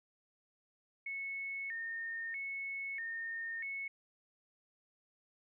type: tone with vibrato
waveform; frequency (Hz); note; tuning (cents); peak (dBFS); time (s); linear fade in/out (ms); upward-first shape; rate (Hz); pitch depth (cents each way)
sine; 2006; B6; +26; -38; 1.06-3.88; 5; square; 0.78; 160
effects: none